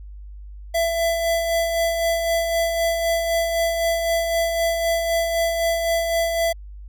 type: tone with tremolo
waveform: square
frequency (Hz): 668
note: E5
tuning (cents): +23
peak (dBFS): -18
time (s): 0.74-6.53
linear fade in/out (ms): 10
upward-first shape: sine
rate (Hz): 3.9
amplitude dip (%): 40
effects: added 50 Hz sine -35 dBFS peak until 6.88 s